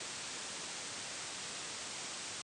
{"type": "low-pass noise", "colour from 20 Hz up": "white", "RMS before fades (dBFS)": -44, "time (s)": [0, 2.42], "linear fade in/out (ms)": 5, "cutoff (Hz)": 8800, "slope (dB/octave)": 96, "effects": ["high-pass 100 Hz 12 dB/octave"]}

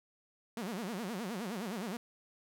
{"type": "tone with vibrato", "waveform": "sawtooth", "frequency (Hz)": 207.7, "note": "G#3", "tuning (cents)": 0, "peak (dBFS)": -33, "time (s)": [0.57, 1.97], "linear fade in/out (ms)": 2, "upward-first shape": "sine", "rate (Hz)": 9.6, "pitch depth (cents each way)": 270, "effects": []}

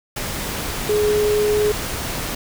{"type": "tone in noise", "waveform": "sine", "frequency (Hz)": 420, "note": "G#4", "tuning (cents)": 19, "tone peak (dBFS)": -15, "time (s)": [0.89, 1.72], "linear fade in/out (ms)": 5, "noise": "pink", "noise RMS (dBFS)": -26, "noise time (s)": [0.16, 2.35], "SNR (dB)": 8, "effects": []}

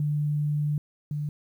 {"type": "tone pair in turn", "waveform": "sine", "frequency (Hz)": [148.2, 148.2], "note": ["D3", "D3"], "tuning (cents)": [16, 16], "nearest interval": "unison", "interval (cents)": 0, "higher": "neither", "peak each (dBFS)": [-23, -27], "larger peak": "first", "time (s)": [[0, 0.78], [1.11, 1.29]], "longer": "first", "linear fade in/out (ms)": 2, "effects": ["10-bit"]}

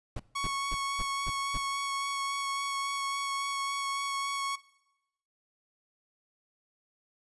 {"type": "noise bursts", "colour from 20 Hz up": "brown", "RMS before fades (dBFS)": -34, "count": 6, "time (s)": [0.16, 1.576], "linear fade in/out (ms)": 5, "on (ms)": 36, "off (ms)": 240}
{"type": "tone with vibrato", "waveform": "sawtooth", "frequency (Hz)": 1108.7, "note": "C#6", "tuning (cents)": 0, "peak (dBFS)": -27, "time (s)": [0.35, 4.56], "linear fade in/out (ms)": 10, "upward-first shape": "sine", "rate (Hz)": 3.6, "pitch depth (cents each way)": 10}
{"effects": ["noise-tail reverb RT60 0.9 s tail -20 dB re dry", "resampled to 24000 Hz"]}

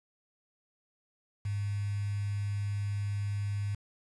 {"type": "tone with quantisation", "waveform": "sine", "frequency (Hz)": 101.6, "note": "G#2", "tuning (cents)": -38, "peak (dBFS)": -30, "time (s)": [1.45, 3.75], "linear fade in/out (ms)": 5, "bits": 8, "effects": ["resampled to 24000 Hz"]}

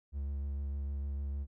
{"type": "tone with vibrato", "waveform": "triangle", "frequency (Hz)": 70.1, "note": "C#2", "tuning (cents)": 20, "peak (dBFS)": -32, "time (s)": [0.12, 1.47], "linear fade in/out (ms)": 50, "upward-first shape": "sine", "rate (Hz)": 6.6, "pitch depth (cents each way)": 19, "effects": []}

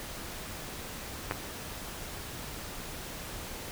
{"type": "clicks", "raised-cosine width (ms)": 0.5, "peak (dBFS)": [-14, -21], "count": 2, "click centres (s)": [1.311, 1.321], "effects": ["pink hiss -41 dBFS RMS until 3.71 s"]}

